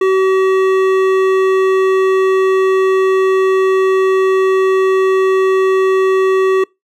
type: tone with hard clipping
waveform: triangle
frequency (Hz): 380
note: F#4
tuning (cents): +46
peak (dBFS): -11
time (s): 0.01-6.64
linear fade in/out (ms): 5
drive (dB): 16
effects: noise-tail reverb RT60 0.2 s tail -25 dB re dry